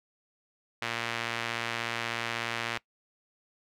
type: tone with band-pass filter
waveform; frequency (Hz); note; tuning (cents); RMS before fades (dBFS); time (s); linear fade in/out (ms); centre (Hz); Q
sawtooth; 116.54; A#2; 0; -34; 0.82-2.78; 0; 2300; 1.1
effects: noise-tail reverb RT60 0.1 s tail -21 dB re dry